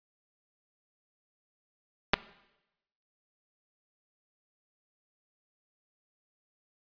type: clicks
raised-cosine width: 0.3 ms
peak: -5 dBFS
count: 2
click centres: 2.135 / 2.14 s
effects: noise-tail reverb RT60 0.9 s tail -19 dB re dry + resampled to 11025 Hz